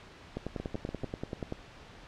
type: two click trains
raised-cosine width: 2 ms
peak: -23 / -21 dBFS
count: 4 / 13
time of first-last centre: 0.6-1.035 / 0.37-1.524 s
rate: 6.89 / 10.4 Hz
effects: pink hiss -51 dBFS RMS until 2.07 s + low-pass 4000 Hz 12 dB/octave